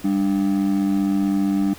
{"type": "ring-modulated tone", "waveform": "triangle", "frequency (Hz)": 246.3, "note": "B3", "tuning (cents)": -5, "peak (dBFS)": -12, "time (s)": [0.04, 1.74], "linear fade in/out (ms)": 10, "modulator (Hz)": 47.8, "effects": ["pink hiss -42 dBFS RMS until 1.78 s"]}